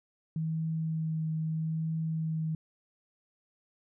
sine tone with vibrato, 159.6 Hz, D#3, 44 cents sharp, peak -29 dBFS, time 0.36-2.55 s, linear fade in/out 2 ms, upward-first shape triangle, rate 0.78 Hz, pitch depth 15 cents each way, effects none

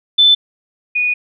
sine tone pair in turn, 3520 / 2466 Hz, A7 / D#7, 0 / -16 cents, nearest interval tritone, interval 616 cents, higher first, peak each -6 / -13 dBFS, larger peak first, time 0.18-0.35 / 0.95-1.14 s, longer second, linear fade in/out 10 ms, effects none

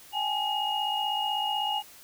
sine tone cluster, 793 / 849 / 2870 Hz, G5 / G#5 / F7, +20 / +38 / +47 cents, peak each -32 / -30 / -30 dBFS, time 0.12-1.83 s, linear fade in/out 50 ms, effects white hiss -51 dBFS RMS until 2.03 s

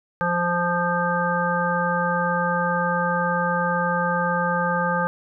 harmonic tone, 174.5 Hz, F3, 1 cent flat, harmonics 1 / 3 / 5 / 7 / 9, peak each -26 / -26 / -26 / -26 / -26 dBFS, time 0.21-5.07 s, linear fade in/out 0 ms, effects none

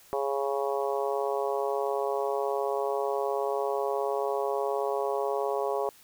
harmonic tone, 138.59 Hz, C#3, in tune, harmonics 3 / 4 / 5 / 6 / 7 / 8, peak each -30 / -32 / -34 / -36 / -37 / -38 dBFS, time 0.13-5.89 s, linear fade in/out 0 ms, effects white hiss -56 dBFS RMS until 6.03 s

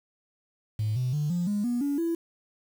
triangle tone with pitch steps, 107.7 / 126.61 / 148.83 / 174.96 / 205.7 / 241.8 / 284.2 / 334.1 Hz, A2 / B2 / D3 / F3 / G#3 / B3 / C#4 / E4, -37 / +43 / +23 / +3 / -16 / -36 / +43 / +23 cents, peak -21 dBFS, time 0.79-2.15 s, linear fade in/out 5 ms, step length 170 ms, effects tanh soft clip ceiling -22 dBFS + 8-bit

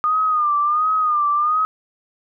sine tone with vibrato, 1219 Hz, D#6, 36 cents flat, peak -15 dBFS, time 0.04-1.65 s, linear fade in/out 0 ms, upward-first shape sine, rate 1.4 Hz, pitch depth 74 cents each way, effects none

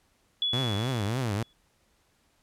sine tone with exponential decay, 3401 Hz, G#7, 40 cents sharp, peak -23 dBFS, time 0.42-1.53 s, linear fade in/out 1 ms, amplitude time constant 240 ms
sawtooth tone with vibrato, 115 Hz, A#2, 23 cents flat, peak -23 dBFS, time 0.53-1.43 s, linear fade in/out 5 ms, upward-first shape triangle, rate 3.4 Hz, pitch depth 300 cents each way
effects pink hiss -68 dBFS RMS until 2.42 s + low-pass 12000 Hz 12 dB/octave

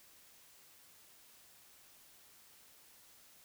silence, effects white hiss -62 dBFS RMS until 3.44 s

